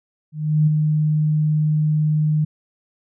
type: tone with ADSR envelope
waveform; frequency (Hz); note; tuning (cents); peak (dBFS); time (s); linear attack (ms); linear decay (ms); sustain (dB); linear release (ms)
sine; 153; D#3; -29; -11; 0.32-2.45; 350; 13; -4; 10
effects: none